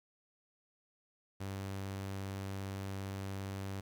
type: tone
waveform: sawtooth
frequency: 97.4 Hz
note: G2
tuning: 11 cents flat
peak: -35 dBFS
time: 1.4-3.81 s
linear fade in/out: 10 ms
effects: 12-bit